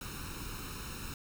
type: noise with comb filter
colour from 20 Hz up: pink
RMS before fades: -42 dBFS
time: 0.01-1.14 s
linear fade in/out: 2 ms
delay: 0.75 ms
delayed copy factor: +0.75
effects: none